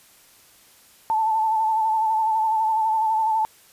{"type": "tone with vibrato", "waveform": "sine", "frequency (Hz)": 880, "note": "A5", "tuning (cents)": 0, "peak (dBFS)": -18, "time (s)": [1.1, 3.45], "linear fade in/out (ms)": 0, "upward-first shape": "sine", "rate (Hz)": 12, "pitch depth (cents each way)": 38, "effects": ["white hiss -53 dBFS RMS until 3.72 s", "resampled to 32000 Hz"]}